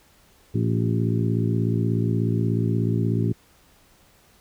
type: harmonic tone with a mistuned harmonic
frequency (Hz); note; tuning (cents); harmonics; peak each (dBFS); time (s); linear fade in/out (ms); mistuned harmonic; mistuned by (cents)
56.6; A1; +50; 2 / 3 / 4 / 5 / 6 / 7; -22 / -26 / -28 / -30 / -32 / -33; 0.54-3.33; 10; 6; +54
effects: pink hiss -57 dBFS RMS until 4.4 s